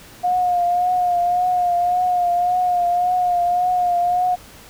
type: tone with vibrato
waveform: sine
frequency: 714 Hz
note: F5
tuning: 38 cents sharp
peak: -15 dBFS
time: 0.23-4.36 s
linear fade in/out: 20 ms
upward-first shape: triangle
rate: 1.8 Hz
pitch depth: 40 cents each way
effects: pink hiss -43 dBFS RMS until 4.69 s